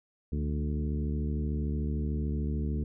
harmonic tone with a mistuned harmonic, 73.42 Hz, D2, in tune, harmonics 1 / 2 / 3 / 4 / 5 / 6, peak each -30 / -35 / -36 / -41 / -44 / -46 dBFS, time 0.32-2.84 s, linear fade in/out 5 ms, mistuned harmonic 2, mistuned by +59 cents, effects none

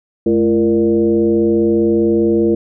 sine tone with frequency modulation, 340.1 Hz, F4, 46 cents flat, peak -10 dBFS, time 0.26-2.55 s, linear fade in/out 5 ms, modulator 125 Hz, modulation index 1.1, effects none

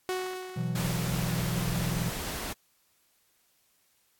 sawtooth tone with exponential decay, 370 Hz, F#4, in tune, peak -24 dBFS, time 0.09-1.52 s, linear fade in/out 0 ms, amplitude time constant 310 ms
triangle chord, B suspended fourth, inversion none, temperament just, 123.47 / 164.63 / 185.21 Hz, B2 / E3 / F#3, 0 / -2 / +2 cents, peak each -30 / -30 / -33 dBFS, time 0.56-2.1 s, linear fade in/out 10 ms
pink noise, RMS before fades -35 dBFS, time 0.75-2.53 s, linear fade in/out 5 ms
effects white hiss -69 dBFS RMS until 4.19 s + AAC 64 kbps

